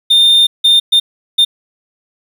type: tone bursts at uneven times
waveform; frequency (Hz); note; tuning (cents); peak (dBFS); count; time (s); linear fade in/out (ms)
triangle; 3623; A7; +50; -4; 4; 0.1-0.47 / 0.64-0.8 / 0.92-1 / 1.38-1.45; 10
effects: 7-bit